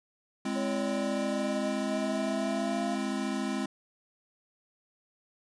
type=chord; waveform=square; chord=Ab augmented; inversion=none; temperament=equal with one note detuned; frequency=207.7 / 261.6 / 336.9 Hz; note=Ab3 / C4 / E4; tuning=0 / 0 / +38 cents; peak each=-34 / -34 / -38 dBFS; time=0.45-3.66 s; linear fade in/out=5 ms
type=exponential sweep; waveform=sine; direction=up; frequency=554 to 694 Hz; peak=-33 dBFS; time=0.55-2.96 s; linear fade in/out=20 ms
effects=resampled to 22050 Hz